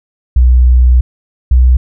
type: tone pair in turn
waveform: sine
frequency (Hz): 62 / 62.72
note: B1 / B1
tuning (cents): +7 / +27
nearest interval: unison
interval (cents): 20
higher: second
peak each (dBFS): -3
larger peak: neither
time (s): 0.36-1.01 / 1.51-1.77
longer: first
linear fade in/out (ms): 5
effects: none